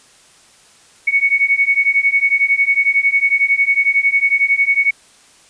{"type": "beating tone pair", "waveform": "sine", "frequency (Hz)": [2217, 2228], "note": ["C#7", "C#7"], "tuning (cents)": [0, 8], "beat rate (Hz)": 11, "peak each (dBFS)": [-15, -14], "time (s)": [1.07, 4.91], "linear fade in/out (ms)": 10, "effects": ["white hiss -48 dBFS RMS until 5.49 s", "resampled to 22050 Hz"]}